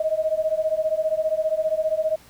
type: beating tone pair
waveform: sine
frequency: 622.3 / 637.3 Hz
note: D#5 / D#5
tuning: 0 / +41 cents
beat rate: 15 Hz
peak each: -23 dBFS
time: 0-2.16 s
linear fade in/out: 5 ms
effects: pink hiss -51 dBFS RMS until 2.29 s